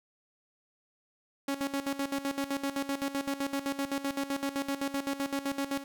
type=tone with tremolo; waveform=sawtooth; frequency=277.2 Hz; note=C#4; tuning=in tune; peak=-25 dBFS; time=1.48-5.84 s; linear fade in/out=5 ms; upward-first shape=square; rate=7.8 Hz; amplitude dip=75%; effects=none

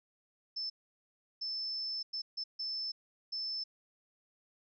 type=tone bursts at uneven times; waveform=sine; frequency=5274 Hz; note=E8; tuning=in tune; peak=-35 dBFS; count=6; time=0.56-0.7 / 1.41-2.03 / 2.13-2.22 / 2.37-2.44 / 2.59-2.92 / 3.32-3.64 s; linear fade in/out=10 ms; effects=none

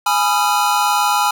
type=chord; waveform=square; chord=F half-diminished seventh; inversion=first; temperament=equal with one note detuned; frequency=830.6 / 987.8 / 1244.5 / 1363.4 Hz; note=Ab5 / Cb6 / Eb6 / F6; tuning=0 / 0 / 0 / -42 cents; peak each=-18 / -20 / -23 / -21 dBFS; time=0.06-1.31 s; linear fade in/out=5 ms; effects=none

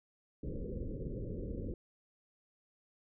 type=low-pass noise; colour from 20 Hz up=pink; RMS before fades=-40 dBFS; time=0.43-1.74 s; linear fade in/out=2 ms; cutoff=540 Hz; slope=96 dB/octave; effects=none

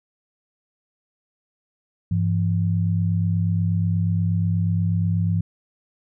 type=tone pair together; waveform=sine; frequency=100.2 / 168.52 Hz; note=G2 / E3; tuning=+38 / +38 cents; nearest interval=major sixth; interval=900 cents; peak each=-20 / -22 dBFS; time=2.11-5.41 s; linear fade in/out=5 ms; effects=none

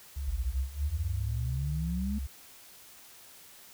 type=tone with pitch glide; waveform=sine; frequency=69.3 to 68.03 Hz; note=C#2 to C#2; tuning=0 to -32 cents; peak=-32 dBFS; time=0.16-2.27 s; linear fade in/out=10 ms; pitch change=-32 cents; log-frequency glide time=1.65-1.8 s
type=exponential sweep; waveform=sine; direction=up; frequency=49 to 214.5 Hz; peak=-31 dBFS; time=0.27-2.19 s; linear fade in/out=10 ms
effects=white hiss -53 dBFS RMS until 3.73 s

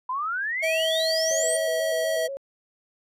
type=exponential sweep; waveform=sine; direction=up; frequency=987.8 to 9000 Hz; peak=-25 dBFS; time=0.09-1.57 s; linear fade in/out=5 ms
type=tone; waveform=square; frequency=644 Hz; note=E5; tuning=41 cents flat; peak=-24 dBFS; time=0.62-2.28 s; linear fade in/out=20 ms
type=tone with vibrato; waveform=sine; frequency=523.3 Hz; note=C5; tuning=in tune; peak=-30 dBFS; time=1.31-2.37 s; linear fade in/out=0 ms; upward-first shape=square; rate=4.1 Hz; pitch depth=86 cents each way
effects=resampled to 32000 Hz

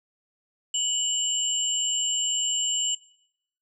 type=tone pair together; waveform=sine; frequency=2954 / 7392 Hz; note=F#7 / A#8; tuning=-3 / -16 cents; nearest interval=octave + major third; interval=1587 cents; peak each=-26 dBFS; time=0.74-2.95 s; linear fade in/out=5 ms; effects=noise-tail reverb RT60 0.8 s tail -23 dB re dry

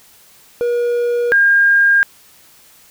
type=tone pair in turn; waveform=triangle / sine; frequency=479.3 / 1612.2 Hz; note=A#4 / G6; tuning=+48 / +48 cents; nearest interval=octave + major sixth; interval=2100 cents; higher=second; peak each=-12 / -8 dBFS; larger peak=second; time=0.61-1.32 / 1.32-2.03 s; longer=neither; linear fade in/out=0 ms; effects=white hiss -47 dBFS RMS until 2.9 s

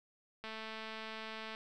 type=click train; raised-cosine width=0.3 ms; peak=-29 dBFS; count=245; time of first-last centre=0.44-1.549 s; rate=220 Hz; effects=none

